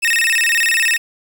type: tone with vibrato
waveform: 40% pulse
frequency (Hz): 2203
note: C#7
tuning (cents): -11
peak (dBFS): -12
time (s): 0.02-0.98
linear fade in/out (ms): 20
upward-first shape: square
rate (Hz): 18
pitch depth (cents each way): 300
effects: 7-bit